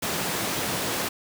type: high-pass noise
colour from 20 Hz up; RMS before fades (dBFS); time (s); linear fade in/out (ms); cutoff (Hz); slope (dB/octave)
pink; -28; 0.02-1.09; 10; 150; 12
effects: none